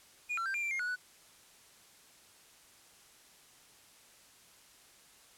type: tone with pitch steps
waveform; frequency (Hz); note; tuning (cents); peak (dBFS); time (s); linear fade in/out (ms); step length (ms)
triangle; 2443 / 1353 / 1572 / 2387 / 2353 / 2132 / 1462 / 1483; D#7 / E6 / G6 / D7 / D7 / C7 / F#6 / F#6; -32 / +45 / +4 / +28 / +3 / +32 / -21 / +4; -31; 0.29-0.962; 20; 84
effects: white hiss -60 dBFS RMS until 5.37 s + low-pass 11000 Hz 12 dB/octave

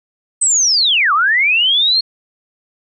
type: linear two-way sweep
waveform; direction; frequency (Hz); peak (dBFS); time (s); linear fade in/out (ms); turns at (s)
sine; down then up; 8270 to 1108.7 to 4319; -10; 0.41-2.01; 10; 1.13
effects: none

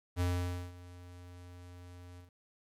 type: tone with ADSR envelope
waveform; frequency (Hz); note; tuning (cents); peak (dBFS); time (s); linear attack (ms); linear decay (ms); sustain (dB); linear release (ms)
square; 88.9; F2; +31; -29; 0.16-2.31; 46; 510; -20; 130
effects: resampled to 32000 Hz + 11-bit

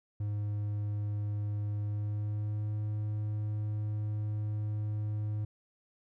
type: tone with pitch glide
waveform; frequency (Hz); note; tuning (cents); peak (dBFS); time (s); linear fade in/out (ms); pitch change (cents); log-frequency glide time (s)
triangle; 103.83 to 105.83; G#2 to G#2; 0 to +33; -29; 0.2-5.45; 5; +33; 1.81-2.75
effects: none

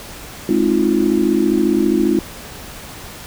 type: chord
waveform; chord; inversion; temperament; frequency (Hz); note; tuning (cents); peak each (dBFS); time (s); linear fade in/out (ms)
sine; F minor seventh; first; just; 209.5 / 261.9 / 314.3 / 349.2; Ab3 / C4 / Eb4 / F4; +15 / +2 / +18 / 0; -19 / -19 / -17 / -17; 0.49-2.19; 2
effects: pink hiss -34 dBFS RMS until 3.26 s

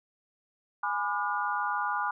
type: chord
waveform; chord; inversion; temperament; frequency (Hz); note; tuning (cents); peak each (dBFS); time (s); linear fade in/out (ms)
sine; G# diminished seventh; none; just; 830.6 / 996.7 / 1196.1 / 1435.3; G#5 / B5 / D6 / F6; 0 / +16 / +31 / +47; -33; 0.83-2.11; 5
effects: none

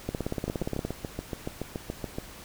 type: two click trains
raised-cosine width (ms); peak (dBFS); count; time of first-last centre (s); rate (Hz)
2; -18 / -16; 13 / 14; 0.48-2.185 / 0.09-0.85; 7.04 / 17.1
effects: pink hiss -46 dBFS RMS until 2.44 s

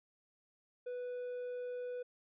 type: tone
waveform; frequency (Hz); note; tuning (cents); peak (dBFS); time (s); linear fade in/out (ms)
triangle; 493.9; B4; 0; -37; 0.86-2.03; 10
effects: resampled to 8000 Hz

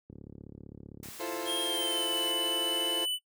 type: click train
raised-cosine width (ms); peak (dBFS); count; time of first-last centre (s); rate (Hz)
3; -32; 36; 0.1-1.086; 35.5
type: noise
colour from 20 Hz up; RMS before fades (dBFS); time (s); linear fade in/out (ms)
white; -46; 1.03-2.32; 2
type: chord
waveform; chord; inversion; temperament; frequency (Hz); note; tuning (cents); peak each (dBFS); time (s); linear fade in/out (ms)
30% pulse; F major seventh; third; equal; 329.6 / 349.2 / 440 / 523.3; E4 / F4 / A4 / C5; 0 / 0 / 0 / 0; -37; 1.19-3.06; 20
type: tone with pitch glide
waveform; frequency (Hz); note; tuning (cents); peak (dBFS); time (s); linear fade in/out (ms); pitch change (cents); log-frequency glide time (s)
square; 3222 to 2989; G7 to F#7; +47 to +17; -30; 1.45-3.19; 50; -130; 1.63-2.13
effects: noise-tail reverb RT60 0.1 s tail -19 dB re dry + high-pass 80 Hz 12 dB/octave

